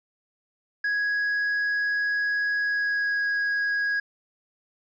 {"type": "tone with pitch glide", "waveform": "triangle", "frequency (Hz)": [1663, 1651.5], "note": ["G#6", "G#6"], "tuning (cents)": [2, -10], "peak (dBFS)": -21, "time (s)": [0.84, 4], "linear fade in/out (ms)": 5, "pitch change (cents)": -12, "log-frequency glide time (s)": [2.59, 3.24], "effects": ["resampled to 16000 Hz"]}